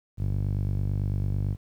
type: tone with band-pass filter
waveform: sawtooth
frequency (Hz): 49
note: G1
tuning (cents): 0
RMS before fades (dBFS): -27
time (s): 0.17-1.57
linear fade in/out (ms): 50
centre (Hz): 110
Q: 1.9
effects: 10-bit